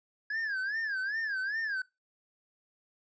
triangle tone with vibrato, 1661.2 Hz, G#6, in tune, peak -29 dBFS, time 0.3-1.82 s, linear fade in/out 5 ms, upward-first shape sine, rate 2.5 Hz, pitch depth 160 cents each way, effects noise-tail reverb RT60 0.2 s tail -18 dB re dry + resampled to 16000 Hz

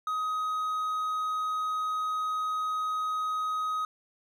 triangle tone, 1259 Hz, D#6, 20 cents sharp, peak -26 dBFS, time 0.07-3.85 s, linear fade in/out 2 ms, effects none

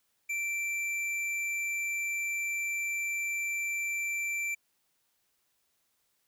sine tone with hard clipping, 2345 Hz, D7, 3 cents flat, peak -32 dBFS, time 0.29-4.55 s, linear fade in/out 10 ms, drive 9 dB, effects white hiss -75 dBFS RMS until 6.27 s

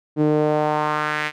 sawtooth tone with band-pass filter sweep, 151.4 Hz, D#3, 47 cents flat, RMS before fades -20 dBFS, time 0.16-1.32 s, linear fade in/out 50 ms, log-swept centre 320 to 2200 Hz, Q 2.1, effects none

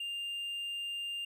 triangle tone, 2800 Hz, F7, 4 cents sharp, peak -34 dBFS, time 0-1.25 s, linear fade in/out 5 ms, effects none

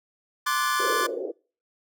45% pulse chord, D dominant seventh, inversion third, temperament equal with one note detuned, 1046.5 / 1174.7 / 1480 / 1725.8 Hz, C6 / D6 / F#6 / A6, 0 / 0 / 0 / -34 cents, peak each -29 / -26 / -31 / -29 dBFS, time 0.46-1.07 s, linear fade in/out 10 ms
white band-pass noise, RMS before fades -30 dBFS, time 0.79-1.32 s, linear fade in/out 20 ms, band 350 to 510 Hz, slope 48 dB/octave
effects noise-tail reverb RT60 0.4 s tail -25 dB re dry

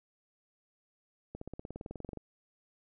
accelerating click train, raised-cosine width 2 ms, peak -28 dBFS, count 17, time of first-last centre 1.35-2.173 s, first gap 64 ms, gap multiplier 0.97, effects none

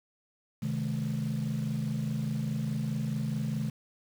sine chord, A diminished, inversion first, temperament equal with one note detuned, 130.81 / 155.56 / 215.3 Hz, C3 / Eb3 / A3, 0 / 0 / -37 cents, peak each -32 dBFS, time 0.62-3.7 s, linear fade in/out 10 ms, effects tanh soft clip ceiling -24 dBFS + 8-bit

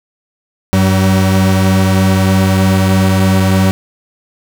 45% pulse tone pair together, 96.2 / 189.2 Hz, G2 / F#3, -32 / +39 cents, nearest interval octave, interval 1171 cents, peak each -11 dBFS, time 0.73-3.71 s, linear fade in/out 0 ms, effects none

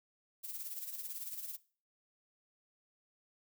violet noise with tremolo, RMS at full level -41 dBFS, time 0.43-1.57 s, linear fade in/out 20 ms, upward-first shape sine, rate 18 Hz, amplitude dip 60%, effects noise-tail reverb RT60 0.4 s tail -19 dB re dry

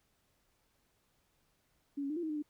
sine tone with pitch steps, 283.3 / 277.5 / 303.8 / 346.3 / 316 / 302.9 / 297.2 Hz, C#4 / C#4 / D#4 / F4 / D#4 / D#4 / D4, +38 / +2 / -41 / -15 / +27 / -46 / +21 cents, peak -34 dBFS, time 1.97-2.425 s, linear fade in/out 10 ms, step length 65 ms, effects pink hiss -75 dBFS RMS until 2.49 s

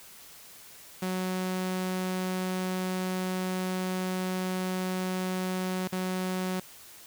sawtooth tone with dropouts, 185 Hz, F#3, in tune, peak -25 dBFS, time 1.02-6.6 s, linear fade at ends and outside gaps 5 ms, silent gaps 5.877-5.924 s, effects white hiss -50 dBFS RMS until 7.06 s

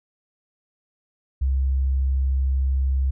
sine tone, 66.6 Hz, C2, 31 cents sharp, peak -18 dBFS, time 1.41-3.11 s, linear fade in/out 10 ms, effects none

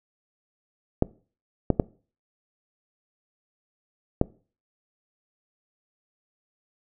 clicks, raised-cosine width 2 ms, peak -5 dBFS, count 4, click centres 1.024 / 1.703 / 1.798 / 4.214 s, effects noise-tail reverb RT60 0.4 s tail -22 dB re dry

